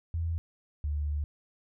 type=tone pair in turn; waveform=sine; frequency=83 / 73.74 Hz; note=E2 / D2; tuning=+12 / +8 cents; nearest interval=major second; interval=204 cents; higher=first; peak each=-28 dBFS; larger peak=neither; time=0.14-0.38 / 0.84-1.24 s; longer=second; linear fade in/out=0 ms; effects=none